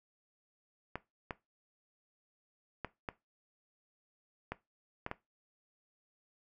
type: clicks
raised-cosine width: 0.5 ms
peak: -22 dBFS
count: 7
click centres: 0.956 / 1.308 / 2.847 / 3.088 / 4.52 / 5.064 / 5.114 s
effects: noise-tail reverb RT60 0.2 s tail -17 dB re dry